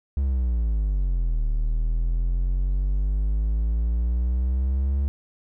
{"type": "exponential two-way sweep", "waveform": "triangle", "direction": "down then up", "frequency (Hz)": [70.2, 37.43, 70.2], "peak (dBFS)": -18, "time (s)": [0.17, 5.08], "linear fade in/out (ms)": 0, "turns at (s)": 1.48, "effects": []}